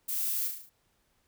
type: noise with echo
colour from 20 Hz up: violet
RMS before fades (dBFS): -33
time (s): 0.08-0.48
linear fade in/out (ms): 10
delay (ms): 36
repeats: 6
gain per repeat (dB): -4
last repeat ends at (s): 0.696
effects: pink hiss -72 dBFS RMS until 1.27 s